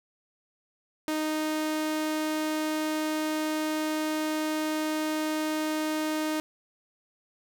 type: tone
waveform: sawtooth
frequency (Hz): 309.8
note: D#4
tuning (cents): -7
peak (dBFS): -23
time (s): 1.08-6.4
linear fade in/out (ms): 0
effects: none